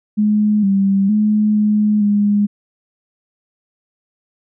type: tone with pitch steps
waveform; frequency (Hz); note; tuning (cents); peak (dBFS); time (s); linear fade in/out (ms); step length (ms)
sine; 210.7 / 195.9 / 212 / 210.7 / 205.4; G#3 / G3 / G#3 / G#3 / G#3; +25 / -1 / +36 / +25 / -19; -11; 0.17-2.47; 20; 460
effects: none